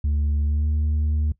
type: tone with pitch glide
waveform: sine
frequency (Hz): 73.42 to 75.88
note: D2 to D#2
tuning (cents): 0 to -43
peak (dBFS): -16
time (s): 0.04-1.32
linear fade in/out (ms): 5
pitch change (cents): +57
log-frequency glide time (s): 0.45-0.67
effects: noise-tail reverb RT60 0.1 s tail -19 dB re dry + tanh soft clip ceiling -18 dBFS